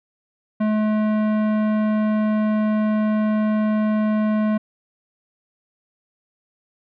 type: tone with tanh clipping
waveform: sine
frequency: 214.3 Hz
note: A3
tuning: 45 cents flat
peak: -19 dBFS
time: 0.6-4.58 s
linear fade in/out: 10 ms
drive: 16 dB
effects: none